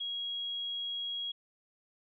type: tone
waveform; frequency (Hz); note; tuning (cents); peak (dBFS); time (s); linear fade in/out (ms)
sine; 3300; G#7; -12; -34; 0-1.32; 10
effects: none